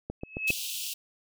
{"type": "click train", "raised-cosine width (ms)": 2, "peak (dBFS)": -20, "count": 4, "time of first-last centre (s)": [0.1, 0.504], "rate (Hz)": 7.43}
{"type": "tone with exponential growth", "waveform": "sine", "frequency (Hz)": 2584, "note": "E7", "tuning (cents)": -35, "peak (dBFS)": -20, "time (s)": [0.21, 0.51], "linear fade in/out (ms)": 2, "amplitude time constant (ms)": 64}
{"type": "high-pass noise", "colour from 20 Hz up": "pink", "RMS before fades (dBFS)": -35, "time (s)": [0.47, 0.94], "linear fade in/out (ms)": 10, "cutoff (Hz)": 2600, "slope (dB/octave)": 96}
{"effects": []}